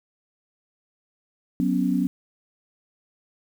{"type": "chord", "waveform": "sine", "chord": "F# suspended fourth", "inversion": "none", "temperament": "just", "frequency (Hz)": [185, 246.7, 277.5], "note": ["F#3", "B3", "C#4"], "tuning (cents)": [0, -2, 2], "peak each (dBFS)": -24, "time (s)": [1.6, 2.07], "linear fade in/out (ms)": 0, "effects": ["8-bit"]}